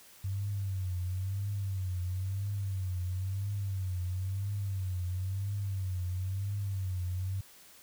sine tone with vibrato, 95.3 Hz, G2, 48 cents flat, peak -31 dBFS, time 0.24-7.41 s, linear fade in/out 5 ms, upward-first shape triangle, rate 0.99 Hz, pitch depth 120 cents each way, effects white hiss -56 dBFS RMS until 7.82 s

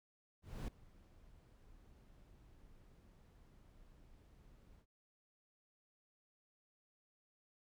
brown noise with ADSR envelope, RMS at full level -41 dBFS, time 0.42-4.86 s, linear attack 260 ms, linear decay 3 ms, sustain -22 dB, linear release 65 ms, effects none

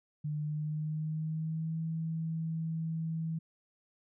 sine tone with pitch glide, 150.2 to 161.91 Hz, D3 to E3, +39 to -31 cents, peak -32 dBFS, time 0.24-3.39 s, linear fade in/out 10 ms, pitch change +130 cents, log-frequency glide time 0.39-1.79 s, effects none

